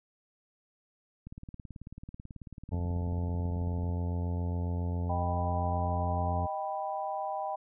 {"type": "click train", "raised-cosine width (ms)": 5, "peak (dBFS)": -31, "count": 49, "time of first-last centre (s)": [1.27, 3.893], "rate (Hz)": 18.3}
{"type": "harmonic tone", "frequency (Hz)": 87.3, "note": "F2", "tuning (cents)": 0, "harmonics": [1, 2, 3, 4, 5, 6, 7, 8, 9, 10], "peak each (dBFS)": [-30, -38, -42, -53, -46, -51, -50, -52, -57, -49], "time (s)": [2.71, 6.47], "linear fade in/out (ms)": 20}
{"type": "chord", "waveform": "sine", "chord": "Eb augmented", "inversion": "none", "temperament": "equal", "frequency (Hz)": [622.3, 784, 987.8], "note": ["Eb5", "G5", "B5"], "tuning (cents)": [0, 0, 0], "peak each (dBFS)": [-37, -34, -39], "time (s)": [5.09, 7.56], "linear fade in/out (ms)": 10}
{"effects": []}